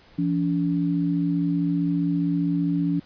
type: tone pair together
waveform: sine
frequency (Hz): 170.2 / 285.4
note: F3 / D4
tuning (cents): -44 / -49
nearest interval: major sixth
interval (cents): 895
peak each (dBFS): -23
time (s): 0.18-3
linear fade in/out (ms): 10
effects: pink hiss -53 dBFS RMS until 3.05 s + resampled to 11025 Hz